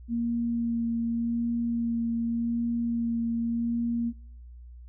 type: tone with vibrato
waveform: sine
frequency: 233.1 Hz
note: A#3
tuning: in tune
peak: -25 dBFS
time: 0.08-4.13 s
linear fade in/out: 50 ms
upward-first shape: sine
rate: 0.86 Hz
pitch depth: 13 cents each way
effects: noise-tail reverb RT60 0.9 s tail -26 dB re dry + added 60 Hz sine -43 dBFS peak until 4.88 s